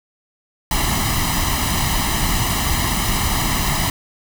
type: noise with comb filter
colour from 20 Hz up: pink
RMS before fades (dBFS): -19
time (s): 0.71-3.9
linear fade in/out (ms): 2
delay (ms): 1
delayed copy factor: +0.75
effects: none